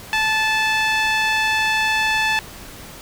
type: tone with band-pass filter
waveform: sawtooth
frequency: 873 Hz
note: A5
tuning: 14 cents flat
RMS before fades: -19 dBFS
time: 0.13-2.39 s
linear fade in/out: 0 ms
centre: 2400 Hz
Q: 1.3
effects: pink hiss -38 dBFS RMS until 3.01 s